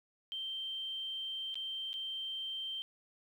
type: tone with dropouts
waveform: sine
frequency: 3136 Hz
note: G7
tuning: in tune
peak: -37 dBFS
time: 0.32-2.82 s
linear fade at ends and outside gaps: 0 ms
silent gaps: 1.543-1.555 / 1.931-1.94 s
effects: 11-bit